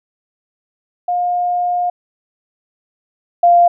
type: tone pair in turn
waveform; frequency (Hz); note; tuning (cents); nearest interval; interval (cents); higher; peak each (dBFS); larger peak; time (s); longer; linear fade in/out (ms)
sine; 711 / 696; F5 / F5; +31 / -6; unison; 37; first; -14 / -6; second; 1.08-1.9 / 3.43-3.68; first; 5
effects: none